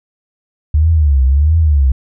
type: tone with vibrato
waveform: sine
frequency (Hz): 73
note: D2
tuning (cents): -10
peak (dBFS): -7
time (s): 0.74-1.92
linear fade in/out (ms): 5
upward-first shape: triangle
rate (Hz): 1.5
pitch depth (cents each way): 230
effects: none